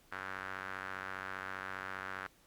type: tone with band-pass filter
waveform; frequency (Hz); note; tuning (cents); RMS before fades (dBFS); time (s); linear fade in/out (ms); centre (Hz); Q
sawtooth; 95; F#2; +46; -43; 0.12-2.27; 5; 1500; 3.2
effects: pink hiss -66 dBFS RMS until 2.46 s + Opus 48 kbps